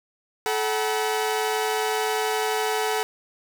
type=tone cluster; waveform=sawtooth; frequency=433.2 / 755 / 966 Hz; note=A4 / F#5 / B5; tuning=-27 / +35 / -39 cents; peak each=-21 / -24 / -27 dBFS; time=0.46-3.03 s; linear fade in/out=0 ms; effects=none